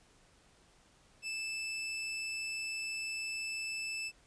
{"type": "tone", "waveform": "sawtooth", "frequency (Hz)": 2634, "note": "E7", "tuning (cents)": -2, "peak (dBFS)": -33, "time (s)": [1.22, 4.12], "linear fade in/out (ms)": 50, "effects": ["pink hiss -65 dBFS RMS until 4.26 s", "resampled to 22050 Hz"]}